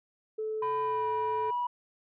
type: tone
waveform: sine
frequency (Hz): 435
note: A4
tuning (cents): -20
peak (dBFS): -30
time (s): 0.38-1.51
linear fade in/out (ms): 10
type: tone with pitch glide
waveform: sine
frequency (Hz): 1000 to 973.8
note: B5 to B5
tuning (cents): +21 to -25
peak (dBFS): -27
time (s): 0.62-1.67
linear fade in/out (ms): 5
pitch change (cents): -46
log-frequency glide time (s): 0.82-1.08
effects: tanh soft clip ceiling -24 dBFS